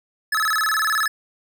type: tone with vibrato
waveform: square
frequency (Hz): 1488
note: F#6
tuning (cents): +9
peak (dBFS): -19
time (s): 0.32-1.08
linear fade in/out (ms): 5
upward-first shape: square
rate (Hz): 19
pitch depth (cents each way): 250
effects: none